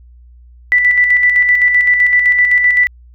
sine tone with tremolo, 1975.5 Hz, B6, in tune, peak -6 dBFS, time 0.72-2.87 s, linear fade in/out 0 ms, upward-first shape square, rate 7.8 Hz, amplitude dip 40%, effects added 60 Hz sine -38 dBFS peak until 3.14 s

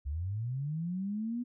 sine linear sweep, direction up, 65.41 to 246.9 Hz, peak -32 dBFS, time 0.05-1.44 s, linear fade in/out 20 ms, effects none

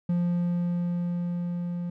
triangle tone with level ramp, 174.61 Hz, F3, in tune, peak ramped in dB -20 to -27 dBFS, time 0.09-1.9 s, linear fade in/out 5 ms, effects none

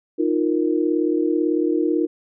sine chord, Eb suspended second, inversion none, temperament equal, 311.1 / 349.2 / 466.2 Hz, Eb4 / F4 / Bb4, 0 / 0 / 0 cents, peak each -20 / -21 / -25 dBFS, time 0.18-2.07 s, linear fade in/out 20 ms, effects none

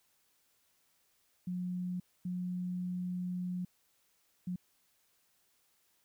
sine tone bursts at uneven times, 180.1 Hz, F#3, 46 cents flat, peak -34 dBFS, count 3, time 1.47-2 / 2.25-3.65 / 4.47-4.56 s, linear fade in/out 5 ms, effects white hiss -73 dBFS RMS until 6.04 s

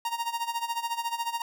45% pulse tone with tremolo, 932.3 Hz, A#5, in tune, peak -26 dBFS, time 0.05-1.42 s, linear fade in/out 2 ms, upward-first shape sine, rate 14 Hz, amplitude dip 80%, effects none

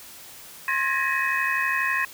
sine tone cluster, 1064 / 1664 / 1823 / 1895 / 2533 Hz, C6 / G#6 / A#6 / A#6 / D#7, +29 / +3 / -39 / +28 / +30 cents, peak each -28 dBFS, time 0.68-2.05 s, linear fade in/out 2 ms, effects white hiss -44 dBFS RMS until 2.13 s

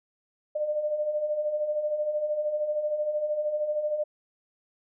sine beating tone pair, 591 / 604 Hz, D5 / D5, +11 / +48 cents, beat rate 13 Hz, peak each -34 / -26 dBFS, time 0.55-4.04 s, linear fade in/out 10 ms, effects none

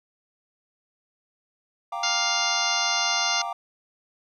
triangle chord, G minor seventh, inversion third, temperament equal, 698.5 / 784 / 932.3 / 1174.7 Hz, F5 / G5 / Bb5 / D6, 0 / 0 / 0 / 0 cents, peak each -31 / -32 / -33 / -32 dBFS, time 1.92-3.53 s, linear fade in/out 5 ms
harmonic tone, 700 Hz, F5, 4 cents sharp, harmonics 2 / 3 / 4 / 5 / 6 / 7 / 8 / 9, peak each -31 / -31 / -31 / -31 / -31 / -31 / -31 / -31 dBFS, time 2.03-3.42 s, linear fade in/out 5 ms
effects none

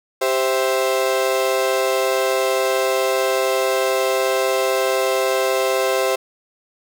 35% pulse chord, C major, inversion second, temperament equal, 392 / 523.3 / 659.3 Hz, G4 / C5 / E5, 0 / 0 / 0 cents, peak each -20 / -18 / -22 dBFS, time 0.21-6.16 s, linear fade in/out 10 ms, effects none

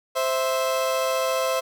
30% pulse tone pair together, 523 / 657.4 Hz, C5 / E5, -1 / -5 cents, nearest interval major third, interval 396 cents, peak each -21 / -23 dBFS, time 0.15-1.61 s, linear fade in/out 20 ms, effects none

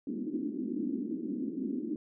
white band-pass noise, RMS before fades -35 dBFS, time 0.07-1.96 s, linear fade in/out 2 ms, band 220 to 320 Hz, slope 48 dB/octave, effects none

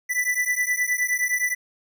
square beating tone pair, 1978 / 1987.6 Hz, B6 / B6, +2 / +11 cents, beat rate 9.6 Hz, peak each -25 dBFS, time 0.09-1.55 s, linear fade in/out 20 ms, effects none

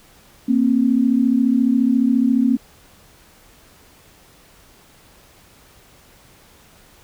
sine tone pair together, 233.1 / 267.5 Hz, A#3 / C4, 0 / +38 cents, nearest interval major second, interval 238 cents, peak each -16 dBFS, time 0.48-2.57 s, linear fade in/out 10 ms, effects pink hiss -50 dBFS RMS until 7.03 s

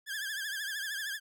sawtooth tone with vibrato, 1661.2 Hz, G#6, in tune, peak -31 dBFS, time 0.06-1.2 s, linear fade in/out 50 ms, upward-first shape triangle, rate 13 Hz, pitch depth 120 cents each way, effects none

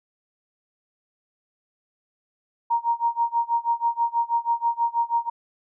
sine tone with tremolo, 935 Hz, A#5, 5 cents sharp, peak -17 dBFS, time 2.7-5.3 s, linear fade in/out 10 ms, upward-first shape sine, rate 6.2 Hz, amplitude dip 95%, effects none

